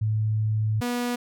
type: tone pair in turn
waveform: sine / sawtooth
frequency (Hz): 108.3 / 243.1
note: A2 / B3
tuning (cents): -27 / -27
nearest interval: octave + major second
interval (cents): 1400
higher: second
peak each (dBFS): -21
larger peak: neither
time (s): 0.01-0.81 / 0.81-1.16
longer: first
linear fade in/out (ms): 10
effects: none